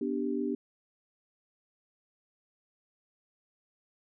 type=chord; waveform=sine; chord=G major; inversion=first; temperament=equal; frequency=246.9 / 293.7 / 392 Hz; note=B3 / D4 / G4; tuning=0 / 0 / 0 cents; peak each=-33 / -33 / -34 dBFS; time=0.01-0.55 s; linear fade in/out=5 ms; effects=none